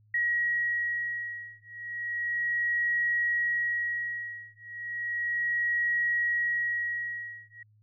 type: beating tone pair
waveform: sine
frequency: 1904 / 1904.34 Hz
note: A#6 / A#6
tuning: +36 / +36 cents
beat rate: 0.34 Hz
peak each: -30 dBFS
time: 0.14-7.63 s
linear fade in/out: 5 ms
effects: added 106 Hz sine -59 dBFS peak until 7.82 s